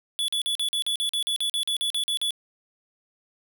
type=tone bursts; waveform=square; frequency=3432 Hz; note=A7; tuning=44 cents flat; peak=-24 dBFS; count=16; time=0.19-2.307 s; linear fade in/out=0 ms; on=92 ms; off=43 ms; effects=none